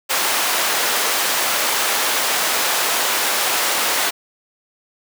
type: high-pass noise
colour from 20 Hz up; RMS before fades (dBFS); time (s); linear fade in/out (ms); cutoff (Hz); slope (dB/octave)
pink; -19; 0.09-4.11; 20; 670; 12
effects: none